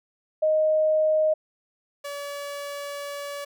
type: tone pair in turn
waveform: sine / sawtooth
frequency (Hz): 622.3 / 571.2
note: D#5 / D5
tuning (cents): 0 / -48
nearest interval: minor second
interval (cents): 148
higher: first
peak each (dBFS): -18 / -28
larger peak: first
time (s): 0.42-1.34 / 2.04-3.45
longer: second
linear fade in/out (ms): 10
effects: none